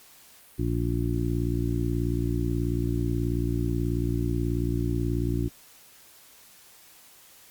harmonic tone, 58.4 Hz, A#1, 4 cents sharp, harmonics 1 / 2 / 3 / 4 / 5 / 6, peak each -29 / -28 / -34 / -38 / -31 / -33 dBFS, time 0.58-5.49 s, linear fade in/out 20 ms, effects white hiss -53 dBFS RMS until 7.5 s + Opus 48 kbps

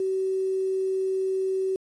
sine tone with quantisation, 380.3 Hz, F#4, 48 cents sharp, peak -23 dBFS, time 0-1.76 s, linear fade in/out 2 ms, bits 8, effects resampled to 24000 Hz

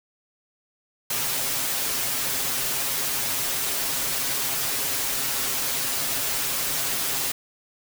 white noise with comb filter, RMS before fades -26 dBFS, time 1.1-7.32 s, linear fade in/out 5 ms, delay 7.4 ms, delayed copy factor +0.75, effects none

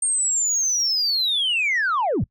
sine linear sweep, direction down, 8730 to 59.7 Hz, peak -17 dBFS, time 0.02-2.24 s, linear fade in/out 5 ms, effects noise-tail reverb RT60 0.1 s tail -23 dB re dry + tanh soft clip ceiling -16 dBFS

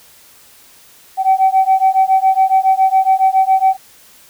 sine beating tone pair, 761 / 768.2 Hz, F#5 / G5, +48 / -35 cents, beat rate 7.2 Hz, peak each -11 dBFS, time 1.17-3.77 s, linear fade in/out 50 ms, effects tanh soft clip ceiling -4 dBFS + white hiss -45 dBFS RMS until 4.29 s

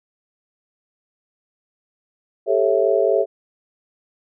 sine chord, A dominant seventh, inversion third, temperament just, 396 / 440 / 550 / 660 Hz, G4 / A4 / C#5 / E5, +18 / 0 / -14 / +2 cents, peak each -20 dBFS, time 2.46-3.26 s, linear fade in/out 50 ms, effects none

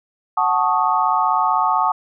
sine chord, D# half-diminished seventh, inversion first, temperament equal, 740 / 880 / 1108.7 / 1244.5 Hz, F#5 / A5 / C#6 / D#6, 0 / 0 / 0 / 0 cents, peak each -21 / -19 / -20 / -21 dBFS, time 0.37-1.92 s, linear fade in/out 5 ms, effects none

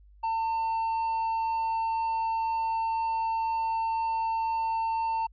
triangle tone, 901 Hz, A5, 41 cents sharp, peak -24 dBFS, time 0.23-5.27 s, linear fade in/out 10 ms, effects added 50 Hz sine -52 dBFS peak until 5.32 s + resampled to 11025 Hz

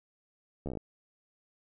slowing click train, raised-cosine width 2 ms, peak -24 dBFS, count 8, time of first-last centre 0.66-0.773 s, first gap 13 ms, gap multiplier 1.07, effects none

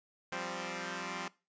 5% pulse chord, F suspended second, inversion none, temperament equal, 174.61 / 196 / 261.6 Hz, F3 / G3 / C4, 0 / 0 / 0 cents, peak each -30 / -31 / -31 dBFS, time 0.32-1.28 s, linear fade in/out 2 ms, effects noise-tail reverb RT60 0.3 s tail -21 dB re dry + resampled to 16000 Hz

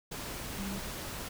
sine tone in noise, 196 Hz, G3, in tune, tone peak -37 dBFS, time 0.58-0.79 s, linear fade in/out 10 ms, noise pink, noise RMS -40 dBFS, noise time 0.11-1.29 s, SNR 0 dB, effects none

